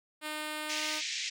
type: tone with pitch glide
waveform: 5% pulse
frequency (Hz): 305.3 to 307.2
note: D#4 to D#4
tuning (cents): -33 to -22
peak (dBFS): -24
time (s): 0.21-1.02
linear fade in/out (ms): 50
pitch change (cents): +11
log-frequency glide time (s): 0.74-0.89
type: band-pass noise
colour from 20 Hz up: pink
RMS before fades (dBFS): -36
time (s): 0.69-1.3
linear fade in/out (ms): 10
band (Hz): 2000 to 7000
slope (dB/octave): 48
effects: none